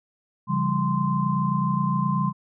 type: tone cluster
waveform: sine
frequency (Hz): 140.2 / 171.6 / 199.2 / 1040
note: C#3 / F3 / G3 / C6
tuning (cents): +20 / -30 / +28 / -11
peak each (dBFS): -26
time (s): 0.47-2.33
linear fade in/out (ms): 50
effects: none